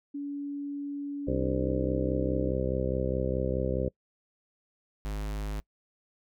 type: tone with pitch glide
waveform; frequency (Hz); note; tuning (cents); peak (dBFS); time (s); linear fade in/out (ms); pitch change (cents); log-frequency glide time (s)
sine; 284.9 to 295.3; C#4 to D4; +48 to +10; -32; 0.14-2.51; 10; +62; 1.33-1.69
type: harmonic tone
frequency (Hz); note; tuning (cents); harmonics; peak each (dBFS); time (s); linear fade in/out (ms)
64.8; C2; -16; 1 / 2 / 3 / 4 / 5 / 6 / 7 / 8 / 9; -33 / -34 / -36 / -39 / -39 / -35 / -38 / -33 / -39; 1.27-3.89; 10
type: tone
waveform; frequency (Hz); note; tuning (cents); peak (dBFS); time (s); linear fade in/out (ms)
square; 51.7; G#1; -7; -32; 5.05-5.6; 0
effects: noise-tail reverb RT60 0.1 s tail -24 dB re dry